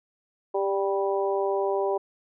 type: harmonic tone with a mistuned harmonic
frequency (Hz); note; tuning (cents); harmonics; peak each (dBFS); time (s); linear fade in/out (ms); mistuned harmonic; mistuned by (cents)
195.8; G3; -2; 2 / 3 / 4 / 5; -25 / -29 / -31 / -33; 0.54-1.98; 10; 2; +15
effects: none